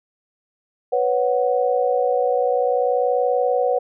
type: chord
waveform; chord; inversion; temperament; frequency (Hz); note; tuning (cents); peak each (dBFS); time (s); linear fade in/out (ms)
sine; B suspended second; none; equal; 493.9 / 554.4 / 740; B4 / C#5 / F#5; 0 / 0 / 0; -19 / -22 / -22; 0.92-3.79; 10
effects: none